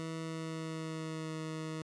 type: tone with pitch glide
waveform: 20% pulse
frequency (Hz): 161.9 to 158.2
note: E3 to D#3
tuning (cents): -31 to +29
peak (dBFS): -33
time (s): 0-1.82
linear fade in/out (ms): 0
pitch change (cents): -40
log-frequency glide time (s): 0.22-1.37
effects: resampled to 22050 Hz